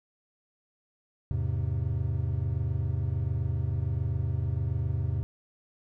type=chord; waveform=triangle; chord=E augmented; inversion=none; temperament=equal; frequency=82.41 / 103.83 / 130.81 Hz; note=E2 / G#2 / B#2; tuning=0 / 0 / 0 cents; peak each=-29 dBFS; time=1.31-5.23 s; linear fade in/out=0 ms; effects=none